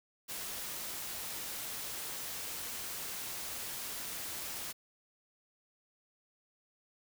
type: noise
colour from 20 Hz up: white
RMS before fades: -41 dBFS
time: 0.28-4.73 s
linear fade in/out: 20 ms
effects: none